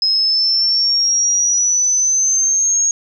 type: exponential sweep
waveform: sine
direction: up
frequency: 5110 to 6590 Hz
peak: -12 dBFS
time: 0.02-2.91 s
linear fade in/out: 2 ms
effects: none